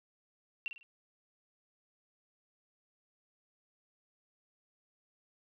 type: tone with echo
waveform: sine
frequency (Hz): 2728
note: F7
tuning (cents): -41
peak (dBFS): -33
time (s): 0.66-0.68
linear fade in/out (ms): 0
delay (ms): 50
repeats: 3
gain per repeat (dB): -8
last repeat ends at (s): 0.83
effects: none